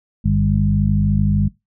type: harmonic tone with a mistuned harmonic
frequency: 50.2 Hz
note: G1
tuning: 42 cents sharp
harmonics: 1 / 2 / 3 / 4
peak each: -20 / -18 / -19 / -19 dBFS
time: 0.24-1.49 s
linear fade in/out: 20 ms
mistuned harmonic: 2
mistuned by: -55 cents
effects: noise-tail reverb RT60 0.2 s tail -21 dB re dry